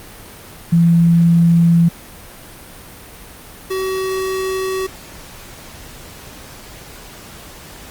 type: tone pair in turn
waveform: sine / square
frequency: 168.8 / 378.9 Hz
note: E3 / F#4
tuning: +41 / +41 cents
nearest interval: octave + major second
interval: 1400 cents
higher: second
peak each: -8 / -19 dBFS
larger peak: first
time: 0.72-1.89 / 3.7-4.87 s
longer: neither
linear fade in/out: 10 ms
effects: pink hiss -37 dBFS RMS until 7.9 s + Opus 32 kbps